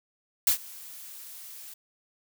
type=noise with ADSR envelope; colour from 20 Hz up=blue; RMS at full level=-20 dBFS; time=0.47-1.74 s; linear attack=3 ms; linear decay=100 ms; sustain=-24 dB; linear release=7 ms; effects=none